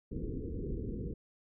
pink low-pass noise, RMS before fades -38 dBFS, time 0.11-1.14 s, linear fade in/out 10 ms, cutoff 480 Hz, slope 96 dB/octave, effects none

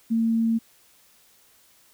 sine tone, 227.1 Hz, A#3, 45 cents flat, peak -19 dBFS, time 0.1-0.59 s, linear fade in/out 20 ms, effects white hiss -58 dBFS RMS until 1.93 s

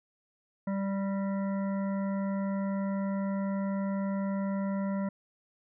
harmonic tone with a mistuned harmonic, 196 Hz, G3, in tune, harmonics 1 / 3 / 5 / 7 / 9 / 10, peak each -29 / -38 / -43 / -48 / -55 / -52 dBFS, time 0.67-5.09 s, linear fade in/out 5 ms, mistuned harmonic 9, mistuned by +44 cents, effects none

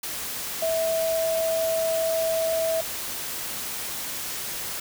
sine tone in noise, 652 Hz, E5, 19 cents flat, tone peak -22 dBFS, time 0.62-2.81 s, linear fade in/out 5 ms, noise white, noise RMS -32 dBFS, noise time 0.03-4.8 s, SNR +7 dB, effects none

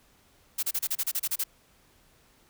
blue noise bursts, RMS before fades -28 dBFS, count 11, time 0.58-1.44 s, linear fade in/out 10 ms, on 50 ms, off 31 ms, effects pink hiss -62 dBFS RMS until 2.49 s

